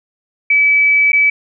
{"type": "tone with dropouts", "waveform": "sine", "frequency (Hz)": 2295, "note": "D7", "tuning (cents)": -40, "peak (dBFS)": -8, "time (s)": [0.5, 1.3], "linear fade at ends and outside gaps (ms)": 5, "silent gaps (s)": [1.12, 1.13], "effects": []}